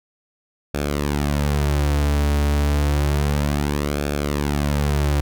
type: tone with flanger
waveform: sawtooth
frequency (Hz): 72.6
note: D2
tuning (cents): -19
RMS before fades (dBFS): -20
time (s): 0.74-5.21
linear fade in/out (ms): 5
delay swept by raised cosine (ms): 1 to 5.9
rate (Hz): 0.3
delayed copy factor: -0.65
effects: none